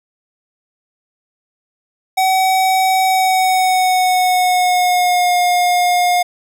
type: tone with pitch glide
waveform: square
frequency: 756 to 713.6 Hz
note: F#5 to F5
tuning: +37 to +37 cents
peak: -12 dBFS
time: 2.17-6.23 s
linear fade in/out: 10 ms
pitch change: -100 cents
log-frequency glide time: 3.05-5.36 s
effects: none